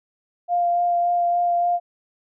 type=tone with vibrato; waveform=sine; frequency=698.5 Hz; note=F5; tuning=in tune; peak=-17 dBFS; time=0.48-1.8 s; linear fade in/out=50 ms; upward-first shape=sine; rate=3.5 Hz; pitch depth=11 cents each way; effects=none